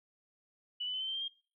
sine tone with pitch steps, 2960 / 3001 / 3043 / 3086 / 3129 / 3172 / 3217 Hz, F#7 / F#7 / F#7 / G7 / G7 / G7 / G7, 0 / +24 / +48 / -28 / -4 / +20 / +44 cents, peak -34 dBFS, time 0.8-1.283 s, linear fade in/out 10 ms, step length 69 ms, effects noise-tail reverb RT60 0.4 s tail -23 dB re dry

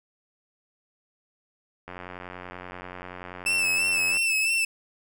click train, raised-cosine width 0.5 ms, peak -23 dBFS, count 208, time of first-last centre 1.88-4.17 s, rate 90.4 Hz
40% pulse tone with vibrato, 2637 Hz, E7, in tune, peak -21 dBFS, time 3.46-4.65 s, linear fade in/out 5 ms, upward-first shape sine, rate 3 Hz, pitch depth 46 cents each way
effects none

